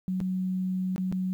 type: tone with dropouts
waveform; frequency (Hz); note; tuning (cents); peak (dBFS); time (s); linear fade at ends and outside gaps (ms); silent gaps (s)
sine; 185.8; F#3; +7; -26; 0.08-1.33; 0; 0.203-0.212 / 0.961-0.98 / 1.116-1.125
effects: 10-bit